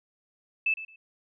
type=tone with echo; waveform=sine; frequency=2627 Hz; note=E7; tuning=7 cents flat; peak=-22 dBFS; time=0.66-0.74 s; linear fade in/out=5 ms; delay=110 ms; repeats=2; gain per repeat=-14 dB; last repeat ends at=0.96 s; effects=none